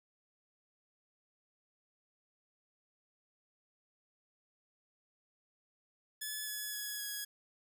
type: tone with pitch steps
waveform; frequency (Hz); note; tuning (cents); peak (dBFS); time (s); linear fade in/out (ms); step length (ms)
5% pulse; 1719 / 1701.2 / 1683.6 / 1666.2; A6 / G#6 / G#6 / G#6; -41 / +41 / +23 / +5; -28; 6.21-7.25; 10; 260
effects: none